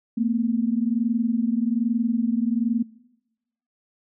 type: tone pair together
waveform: sine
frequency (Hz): 225.1 / 246.3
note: A3 / B3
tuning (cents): +40 / -5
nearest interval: major second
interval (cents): 155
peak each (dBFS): -21 / -24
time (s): 0.17-2.83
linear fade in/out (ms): 10
effects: noise-tail reverb RT60 1.0 s tail -23 dB re dry